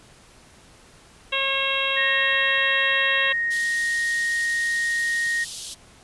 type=harmonic tone; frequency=543 Hz; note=C#5; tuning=36 cents flat; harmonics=1 / 2 / 3 / 4 / 5 / 6 / 7; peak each=-31 / -30 / -31 / -30 / -25 / -28 / -30 dBFS; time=1.32-3.33 s; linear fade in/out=10 ms
type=tone; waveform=sine; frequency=1864.7 Hz; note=A#6; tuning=in tune; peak=-21 dBFS; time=1.96-5.45 s; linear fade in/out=20 ms
type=high-pass noise; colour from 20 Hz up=pink; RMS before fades=-34 dBFS; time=3.5-5.75 s; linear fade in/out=20 ms; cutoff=3100 Hz; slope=48 dB/octave
effects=pink hiss -51 dBFS RMS until 6.03 s + resampled to 24000 Hz